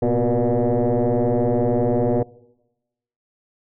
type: tone with frequency modulation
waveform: sine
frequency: 113.7 Hz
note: A#2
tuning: 43 cents flat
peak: -15 dBFS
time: 0.02-2.23 s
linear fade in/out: 5 ms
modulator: 121 Hz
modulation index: 4.5
effects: noise-tail reverb RT60 1.0 s tail -24 dB re dry + tanh soft clip ceiling -12 dBFS